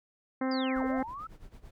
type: harmonic tone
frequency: 261.6 Hz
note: C4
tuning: in tune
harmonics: 1 / 2 / 3 / 4 / 5 / 6 / 7 / 8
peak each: -29 / -35 / -39 / -41 / -43 / -45 / -46 / -47 dBFS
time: 0.41-1.03 s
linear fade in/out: 5 ms
type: linear two-way sweep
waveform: sine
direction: down then up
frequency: 5020 to 436.1 to 1343 Hz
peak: -38 dBFS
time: 0.51-1.27 s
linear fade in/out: 5 ms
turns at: 0.84 s
type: noise with tremolo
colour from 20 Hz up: brown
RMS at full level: -47 dBFS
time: 0.75-1.71 s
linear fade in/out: 5 ms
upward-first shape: sine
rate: 9 Hz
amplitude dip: 80%
effects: none